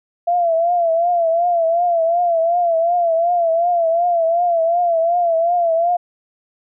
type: tone with vibrato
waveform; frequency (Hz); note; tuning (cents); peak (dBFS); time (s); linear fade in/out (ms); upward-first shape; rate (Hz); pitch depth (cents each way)
sine; 680; F5; -46; -13; 0.27-5.97; 10; triangle; 2.7; 87
effects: none